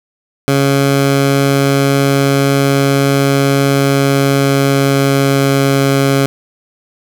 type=tone with pitch glide; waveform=15% pulse; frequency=138.6 to 137.56 Hz; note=C#3 to C#3; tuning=0 to -13 cents; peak=-3 dBFS; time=0.48-6.26 s; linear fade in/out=0 ms; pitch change=-13 cents; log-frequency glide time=3.72-5.93 s; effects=none